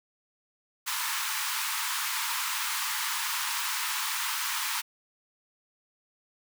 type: high-pass noise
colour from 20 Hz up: pink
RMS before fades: -31 dBFS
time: 0.86-4.82 s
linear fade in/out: 20 ms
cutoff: 880 Hz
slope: 96 dB/octave
effects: none